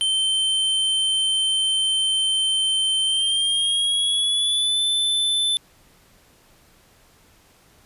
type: tone with pitch glide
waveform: square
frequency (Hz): 3102 to 3522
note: G7 to A7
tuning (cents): -19 to +1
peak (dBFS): -19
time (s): 0.01-5.57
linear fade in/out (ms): 0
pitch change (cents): +220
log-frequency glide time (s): 3.03-4.8
effects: pink hiss -55 dBFS RMS until 7.85 s + resampled to 32000 Hz